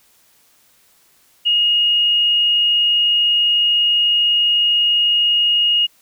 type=tone; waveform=sine; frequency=2866 Hz; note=F7; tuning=44 cents sharp; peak=-12 dBFS; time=1.45-5.87 s; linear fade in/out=20 ms; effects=white hiss -55 dBFS RMS until 6.01 s